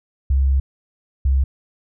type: tone pair in turn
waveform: sine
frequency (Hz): 67.4 / 67.03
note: C#2 / C2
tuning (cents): -48 / +42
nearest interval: unison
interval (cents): 10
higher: first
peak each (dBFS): -13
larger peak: neither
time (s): 0.3-0.6 / 1.25-1.44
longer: first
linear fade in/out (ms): 5
effects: none